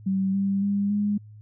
sine tone with pitch steps, 192.1 / 196.59 / 201.2 / 205.9 Hz, G3 / G3 / G3 / G#3, -35 / +5 / +45 / -15 cents, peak -21 dBFS, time 0.06-1.18 s, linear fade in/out 10 ms, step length 280 ms, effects added 106 Hz sine -43 dBFS peak until 1.41 s

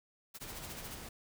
white noise with tremolo, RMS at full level -46 dBFS, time 0.34-0.99 s, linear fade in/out 10 ms, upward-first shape sine, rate 14 Hz, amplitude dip 100%
pink noise, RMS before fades -47 dBFS, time 0.41-1.09 s, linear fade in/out 5 ms
effects none

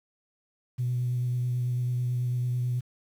sine tone with vibrato, 123.47 Hz, B2, in tune, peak -24 dBFS, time 0.78-2.81 s, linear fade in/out 20 ms, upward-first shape triangle, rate 9.1 Hz, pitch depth 19 cents each way, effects tanh soft clip ceiling -21 dBFS + 9-bit

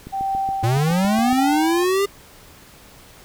click train, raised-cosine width 3 ms, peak -21 dBFS, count 10, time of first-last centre 0.07-1.329 s, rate 7.15 Hz
sine tone with tremolo, 779 Hz, G5, 11 cents flat, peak -19 dBFS, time 0.12-1.85 s, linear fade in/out 20 ms, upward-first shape sine, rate 0.98 Hz, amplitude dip 70%
square linear sweep, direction up, 110.2 to 405.6 Hz, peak -17 dBFS, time 0.63-2.06 s, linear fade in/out 10 ms
effects pink hiss -46 dBFS RMS until 3.24 s

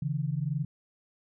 sine tone pair together, 138.59 / 160.57 Hz, C#3 / E3, 0 / -45 cents, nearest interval minor third, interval 255 cents, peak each -30 / -31 dBFS, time 0.02-0.65 s, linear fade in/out 5 ms, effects none

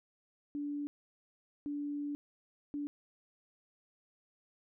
sine tone bursts at uneven times, 290 Hz, D4, 22 cents flat, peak -35 dBFS, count 3, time 0.55-0.87 / 1.66-2.15 / 2.74-2.87 s, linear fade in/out 0 ms, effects none

